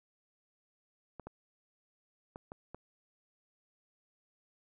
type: clicks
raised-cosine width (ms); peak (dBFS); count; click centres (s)
1; -30; 5; 1.197 / 1.27 / 2.359 / 2.519 / 2.746
effects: none